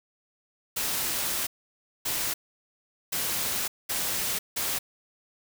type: noise bursts at uneven times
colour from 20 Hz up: white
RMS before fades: -29 dBFS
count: 5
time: 0.76-1.47 / 2.05-2.34 / 3.12-3.68 / 3.89-4.39 / 4.56-4.79 s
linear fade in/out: 10 ms
effects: none